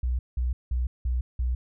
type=tone bursts; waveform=sine; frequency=61.74 Hz; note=B1; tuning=in tune; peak=-23 dBFS; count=5; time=0.03-1.55 s; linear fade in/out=5 ms; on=160 ms; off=180 ms; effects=none